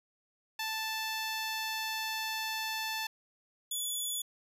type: tone pair in turn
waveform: 10% pulse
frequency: 880 / 3430 Hz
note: A5 / A7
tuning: 0 / -45 cents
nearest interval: 2 octaves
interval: 2355 cents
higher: second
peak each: -25 dBFS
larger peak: neither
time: 0.59-3.07 / 3.71-4.22 s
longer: first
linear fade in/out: 5 ms
effects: resampled to 32000 Hz